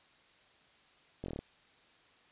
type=slowing click train; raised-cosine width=2 ms; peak=-26 dBFS; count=7; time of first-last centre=1.24-1.39 s; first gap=21 ms; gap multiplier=1.07; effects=white hiss -64 dBFS RMS until 2.31 s + resampled to 8000 Hz